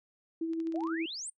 sine tone with tremolo, 327.3 Hz, E4, 12 cents flat, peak -29 dBFS, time 0.41-1.06 s, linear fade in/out 5 ms, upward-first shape sine, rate 12 Hz, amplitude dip 35%
clicks, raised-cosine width 0.2 ms, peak -36 dBFS, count 8, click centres 0.534 / 0.602 / 0.671 / 0.723 / 0.759 / 0.807 / 0.837 / 0.872 s
sine exponential sweep, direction up, 587.3 to 9290 Hz, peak -37 dBFS, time 0.74-1.3 s, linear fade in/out 5 ms
effects noise-tail reverb RT60 0.1 s tail -23 dB re dry

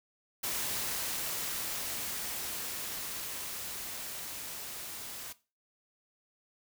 white noise with level ramp, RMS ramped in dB -34 to -43 dBFS, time 0.43-5.33 s, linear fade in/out 10 ms, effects noise-tail reverb RT60 0.3 s tail -17 dB re dry

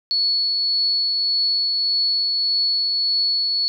sine tone with tremolo, 4403 Hz, C#8, 13 cents flat, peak -16 dBFS, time 0.11-3.68 s, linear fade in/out 0 ms, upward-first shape triangle, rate 1.7 Hz, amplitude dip 25%, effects none

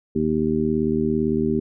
harmonic tone, 77.78 Hz, D#2, in tune, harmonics 1 / 2 / 3 / 4 / 5, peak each -33 / -28 / -22 / -26 / -23 dBFS, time 0.15-1.6 s, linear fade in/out 10 ms, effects none

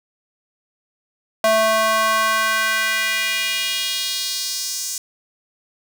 square tone with high-pass filter sweep, 220 Hz, A3, in tune, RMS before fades -20 dBFS, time 1.44-4.98 s, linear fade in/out 2 ms, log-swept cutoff 680 to 6600 Hz, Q 2.1, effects none

